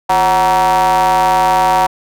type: ring-modulated tone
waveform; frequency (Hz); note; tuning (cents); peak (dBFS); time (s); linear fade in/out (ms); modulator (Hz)
square; 98; G2; 0; -7; 0.09-1.87; 10; 842
effects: none